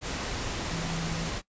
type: tone in noise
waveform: sine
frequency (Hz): 164.81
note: E3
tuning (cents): 0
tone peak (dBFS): -32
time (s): 0.7-1.31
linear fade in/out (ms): 50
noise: pink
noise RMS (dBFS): -33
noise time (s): 0.01-1.42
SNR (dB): -2
effects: noise-tail reverb RT60 0.1 s tail -19 dB re dry + resampled to 16000 Hz